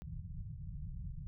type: low-pass noise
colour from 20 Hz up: pink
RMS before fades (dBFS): -44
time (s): 0.02-1.27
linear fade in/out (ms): 0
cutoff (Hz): 180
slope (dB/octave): 96
effects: none